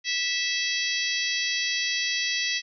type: harmonic tone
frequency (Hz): 655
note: E5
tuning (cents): -11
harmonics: 3 / 4 / 5 / 6 / 7 / 8 / 9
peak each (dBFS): -30 / -31 / -32 / -33 / -33 / -34 / -35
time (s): 0.04-2.62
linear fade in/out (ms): 50
effects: none